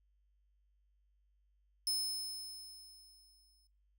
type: tone with exponential decay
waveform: sawtooth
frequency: 5210 Hz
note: E8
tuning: 21 cents flat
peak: -29 dBFS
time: 1.87-3.67 s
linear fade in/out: 1 ms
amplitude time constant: 390 ms
effects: noise-tail reverb RT60 0.4 s tail -21 dB re dry + added 50 Hz sine -70 dBFS peak until 3.98 s

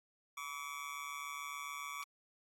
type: tone with amplitude modulation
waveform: 25% pulse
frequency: 1141 Hz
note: C#6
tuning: 50 cents sharp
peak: -35 dBFS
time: 0.37-2.04 s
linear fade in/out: 5 ms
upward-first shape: sine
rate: 147 Hz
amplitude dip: 75%
effects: AAC 48 kbps

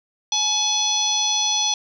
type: harmonic tone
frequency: 849 Hz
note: G#5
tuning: 38 cents sharp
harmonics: 1 / 3 / 4 / 5 / 6 / 7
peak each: -28 / -33 / -22 / -28 / -33 / -22 dBFS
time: 0.32-1.74 s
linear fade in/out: 2 ms
effects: 9-bit

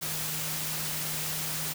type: tone in noise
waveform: sine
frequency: 155.56 Hz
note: D#3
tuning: in tune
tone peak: -40 dBFS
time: 0.01-1.74 s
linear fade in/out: 20 ms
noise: white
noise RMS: -33 dBFS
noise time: 0.01-1.74 s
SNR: -10 dB
effects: none

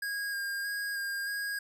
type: tone with vibrato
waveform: square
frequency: 1625 Hz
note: G#6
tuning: 38 cents flat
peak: -33 dBFS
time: 0.02-1.59 s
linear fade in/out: 5 ms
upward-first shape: square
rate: 1.6 Hz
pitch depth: 15 cents each way
effects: none

